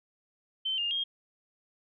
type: tone with pitch steps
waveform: sine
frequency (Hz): 3088 / 2819 / 3238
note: G7 / F7 / G#7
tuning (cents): -27 / +16 / -45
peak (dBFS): -28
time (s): 0.65-1.04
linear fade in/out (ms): 10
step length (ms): 130
effects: none